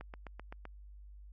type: click train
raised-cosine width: 0.5 ms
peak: -30 dBFS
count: 6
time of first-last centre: 0.01-0.654 s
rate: 7.77 Hz
effects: added 50 Hz sine -49 dBFS peak until 1.32 s + MP3 32 kbps